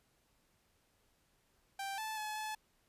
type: tone with pitch steps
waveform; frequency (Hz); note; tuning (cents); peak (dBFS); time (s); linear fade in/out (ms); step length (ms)
sawtooth; 785 / 873 / 855 / 862; G5 / A5 / A5 / A5; +2 / -14 / -50 / -36; -35; 1.79-2.55; 5; 190
effects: pink hiss -74 dBFS RMS until 2.88 s + resampled to 32000 Hz